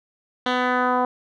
10% pulse tone with low-pass filter sweep, 250.4 Hz, B3, 24 cents sharp, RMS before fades -21 dBFS, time 0.46-1.05 s, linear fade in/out 2 ms, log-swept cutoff 3300 to 920 Hz, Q 1.9, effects none

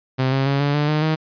sawtooth tone with pitch steps, 130.81 / 134.88 / 139.07 / 143.39 / 147.85 / 152.45 / 157.19 Hz, C3 / C#3 / C#3 / D3 / D3 / D#3 / D#3, 0 / -47 / +6 / -41 / +12 / -35 / +18 cents, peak -13 dBFS, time 0.18-1.16 s, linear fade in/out 20 ms, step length 140 ms, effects resampled to 11025 Hz

